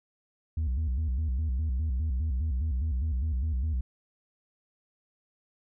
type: tone with vibrato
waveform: sine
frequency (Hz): 70.5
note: C#2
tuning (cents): +30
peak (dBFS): -23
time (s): 0.57-3.81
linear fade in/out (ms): 5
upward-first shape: square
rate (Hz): 4.9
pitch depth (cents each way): 200
effects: tanh soft clip ceiling -25 dBFS